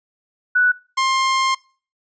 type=tone pair in turn; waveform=sine / sawtooth; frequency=1480 / 1059.2 Hz; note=F#6 / C6; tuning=0 / +21 cents; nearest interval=tritone; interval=579 cents; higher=first; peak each=-12 dBFS; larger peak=neither; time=0.55-0.72 / 0.97-1.55 s; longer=second; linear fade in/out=10 ms; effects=noise-tail reverb RT60 0.4 s tail -24 dB re dry + resampled to 16000 Hz